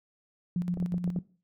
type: tone with tremolo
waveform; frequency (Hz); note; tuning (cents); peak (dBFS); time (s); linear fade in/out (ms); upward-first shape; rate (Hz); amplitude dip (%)
sine; 176.8; F3; +22; -25; 0.56-1.19; 2; square; 8.3; 55
type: clicks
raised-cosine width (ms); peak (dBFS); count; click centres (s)
2; -25; 5; 0.773 / 0.826 / 0.942 / 1.077 / 1.162
effects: noise-tail reverb RT60 0.4 s tail -20 dB re dry